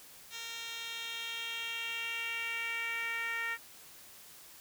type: tone with band-pass filter sweep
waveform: 10% pulse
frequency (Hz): 460.7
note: A#4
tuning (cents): -20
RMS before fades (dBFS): -38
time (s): 0.3-3.58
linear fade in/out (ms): 50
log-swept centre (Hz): 4500 to 1900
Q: 3
effects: white hiss -54 dBFS RMS until 4.6 s